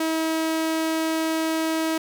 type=tone; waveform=sawtooth; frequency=321 Hz; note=E4; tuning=46 cents flat; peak=-18 dBFS; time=0-1.98 s; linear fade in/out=5 ms; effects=none